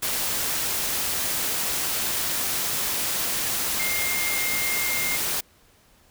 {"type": "tone in noise", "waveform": "sine", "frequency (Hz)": 2119, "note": "C7", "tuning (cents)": 21, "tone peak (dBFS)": -27, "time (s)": [3.79, 5.17], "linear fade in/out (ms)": 10, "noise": "white", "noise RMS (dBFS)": -26, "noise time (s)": [0.02, 5.41], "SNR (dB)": -4, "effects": ["pink hiss -58 dBFS RMS until 6.1 s"]}